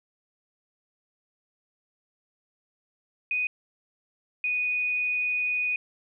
sine tone pair in turn, 2489 / 2478 Hz, D#7 / D#7, 0 / -8 cents, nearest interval unison, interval 8 cents, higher first, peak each -24 dBFS, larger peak neither, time 3.31-3.47 / 4.44-5.76 s, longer second, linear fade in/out 2 ms, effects none

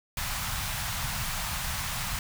pink band-stop noise, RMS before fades -32 dBFS, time 0.17-2.19 s, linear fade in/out 2 ms, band 170 to 780 Hz, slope 24 dB/octave, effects none

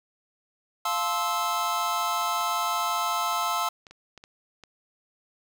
square chord, F major seventh, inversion none, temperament just, 698.5 / 873.1 / 1047.7 / 1309.6 Hz, F5 / A5 / C6 / E6, 0 / -14 / +2 / -12 cents, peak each -33 / -33 / -31 / -29 dBFS, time 0.85-3.69 s, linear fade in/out 5 ms
clicks, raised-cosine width 0.2 ms, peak -29 dBFS, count 9, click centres 2.216 / 2.409 / 3.329 / 3.432 / 3.868 / 3.91 / 4.177 / 4.239 / 4.637 s
effects none

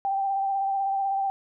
sine tone with vibrato, 784 Hz, G5, in tune, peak -23 dBFS, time 0.05-1.3 s, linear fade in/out 0 ms, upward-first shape sine, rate 16 Hz, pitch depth 23 cents each way, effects none

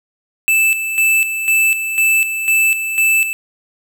square tone with tremolo, 2637 Hz, E7, in tune, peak -11 dBFS, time 0.48-3.33 s, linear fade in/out 0 ms, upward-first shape square, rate 2 Hz, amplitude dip 60%, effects none

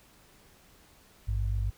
sine tone pair together, 53.57 / 101 Hz, A1 / G#2, -46 / -48 cents, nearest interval major seventh, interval 1098 cents, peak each -28 / -31 dBFS, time 1.27-1.71 s, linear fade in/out 20 ms, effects pink hiss -59 dBFS RMS until 1.77 s

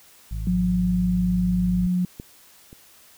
harmonic tone, 53.3 Hz, G#1, 46 cents sharp, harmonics 1 / 2 / 3, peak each -27 / -33 / -37 dBFS, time 0.31-1.87 s, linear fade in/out 5 ms
sine tone, 180 Hz, F#3, 47 cents flat, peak -19 dBFS, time 0.47-2.05 s, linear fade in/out 2 ms
clicks, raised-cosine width 3 ms, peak -21 / -30 dBFS, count 2, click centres 2.199 / 2.729 s
effects white hiss -52 dBFS RMS until 3.17 s

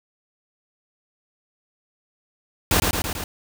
pink noise with echo, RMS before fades -18 dBFS, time 2.71-2.8 s, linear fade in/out 2 ms, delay 110 ms, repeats 4, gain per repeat -3 dB, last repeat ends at 3.24 s, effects none

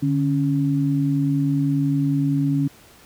sine tone pair together, 146.83 / 277.2 Hz, D3 / C#4, 0 / 0 cents, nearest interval major seventh, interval 1100 cents, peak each -20 dBFS, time 0.02-2.68 s, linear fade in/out 10 ms, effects pink hiss -49 dBFS RMS until 3.05 s + high-pass 60 Hz 12 dB/octave

